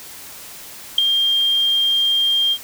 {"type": "tone with ADSR envelope", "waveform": "sine", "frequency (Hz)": 3200, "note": "G7", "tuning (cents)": 35, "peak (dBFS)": -5, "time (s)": [0.98, 2.58], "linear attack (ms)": 5, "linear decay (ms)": 3, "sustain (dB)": -9, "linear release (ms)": 62, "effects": ["white hiss -37 dBFS RMS until 2.63 s"]}